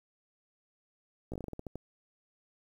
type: slowing click train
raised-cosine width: 2 ms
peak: -26 dBFS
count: 11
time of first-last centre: 1.32-1.756 s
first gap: 16 ms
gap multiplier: 1.21
effects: 10-bit